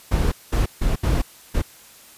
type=noise bursts at uneven times; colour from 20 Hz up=brown; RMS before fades=-19 dBFS; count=5; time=0.11-0.32 / 0.52-0.66 / 0.81-0.96 / 1.03-1.22 / 1.54-1.62 s; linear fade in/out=10 ms; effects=white hiss -47 dBFS RMS until 2.17 s + resampled to 32000 Hz